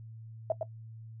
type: tone with echo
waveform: sine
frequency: 644 Hz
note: E5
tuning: 41 cents flat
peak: -24 dBFS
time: 0.5-0.52 s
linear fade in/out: 2 ms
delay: 110 ms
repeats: 1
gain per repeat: -5 dB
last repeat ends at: 0.63 s
effects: noise-tail reverb RT60 0.1 s tail -17 dB re dry + added 112 Hz sine -44 dBFS peak until 1.2 s